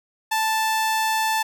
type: tone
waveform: sawtooth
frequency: 880 Hz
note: A5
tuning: in tune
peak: -16 dBFS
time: 0.31-1.43 s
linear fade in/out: 10 ms
effects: none